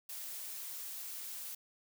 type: noise with high-pass filter sweep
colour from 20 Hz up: blue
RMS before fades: -44 dBFS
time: 0.09-1.55 s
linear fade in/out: 5 ms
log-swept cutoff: 530 to 210 Hz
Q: 1.4
effects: none